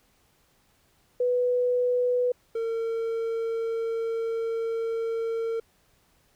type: tone pair in turn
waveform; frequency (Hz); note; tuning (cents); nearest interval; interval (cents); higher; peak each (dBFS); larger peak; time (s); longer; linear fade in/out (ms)
sine / triangle; 493.9 / 455.4; B4 / A#4; 0 / -40; minor second; 140; first; -21 / -24; first; 1.2-2.32 / 2.55-5.6; second; 5
effects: pink hiss -65 dBFS RMS until 6.35 s